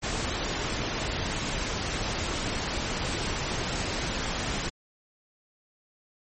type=noise; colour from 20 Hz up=pink; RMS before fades=-30 dBFS; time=0.02-4.7 s; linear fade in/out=20 ms; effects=MP3 32 kbps